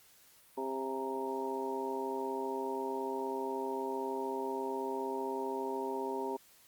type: harmonic tone with a mistuned harmonic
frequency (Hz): 132.7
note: C3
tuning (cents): +25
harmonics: 2 / 3 / 4 / 5 / 6 / 7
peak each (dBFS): -42 / -37 / -45 / -46 / -47 / -39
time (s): 0.57-6.37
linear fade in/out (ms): 10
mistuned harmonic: 6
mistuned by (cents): +78
effects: white hiss -62 dBFS RMS until 6.67 s + Opus 48 kbps